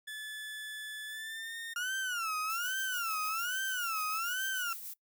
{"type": "tone with pitch glide", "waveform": "30% pulse", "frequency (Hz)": [1730, 1832.9], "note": ["A6", "A#6"], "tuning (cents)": [-30, -30], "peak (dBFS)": -37, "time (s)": [0.07, 1.74], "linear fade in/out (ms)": 10, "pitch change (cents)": 100, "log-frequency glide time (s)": [1.07, 1.56]}
{"type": "tone with vibrato", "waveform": "35% pulse", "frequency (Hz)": 1398, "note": "F6", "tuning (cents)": 1, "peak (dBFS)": -31, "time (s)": [1.76, 4.73], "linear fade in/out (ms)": 2, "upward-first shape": "sine", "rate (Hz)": 1.2, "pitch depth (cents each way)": 190}
{"type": "noise with tremolo", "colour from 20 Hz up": "violet", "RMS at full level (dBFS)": -42, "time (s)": [2.49, 4.94], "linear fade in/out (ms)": 10, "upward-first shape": "sine", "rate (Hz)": 6.8, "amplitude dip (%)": 40}
{"effects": ["noise-tail reverb RT60 0.1 s tail -21 dB re dry"]}